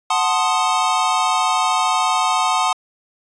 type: chord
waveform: square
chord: F# diminished seventh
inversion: none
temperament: equal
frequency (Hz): 740 / 880 / 1046.5 / 1244.5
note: F#5 / A5 / C6 / Eb6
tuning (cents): 0 / 0 / 0 / 0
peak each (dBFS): -22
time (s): 0.1-2.73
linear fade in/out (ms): 5
effects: resampled to 22050 Hz